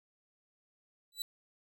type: tone with exponential growth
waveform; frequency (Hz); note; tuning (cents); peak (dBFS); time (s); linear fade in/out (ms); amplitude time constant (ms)
sawtooth; 3957; B7; +3; -28; 1.12-1.22; 2; 20
effects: none